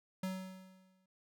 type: tone with exponential decay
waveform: square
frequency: 187.6 Hz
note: F#3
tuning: 24 cents sharp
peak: -35 dBFS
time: 0.23-1.06 s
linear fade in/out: 5 ms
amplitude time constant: 180 ms
effects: none